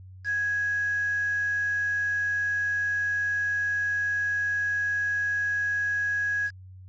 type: tone with quantisation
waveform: sine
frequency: 1661.2 Hz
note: G#6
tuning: in tune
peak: -24 dBFS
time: 0.24-6.51 s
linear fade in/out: 50 ms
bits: 7
effects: added 93 Hz sine -43 dBFS peak until 6.88 s + resampled to 16000 Hz